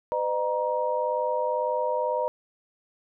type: tone cluster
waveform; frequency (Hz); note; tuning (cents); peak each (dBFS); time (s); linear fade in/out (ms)
sine; 506 / 608 / 944; B4 / D#5 / A#5; +42 / -40 / +22; -28; 0.12-2.28; 0
effects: none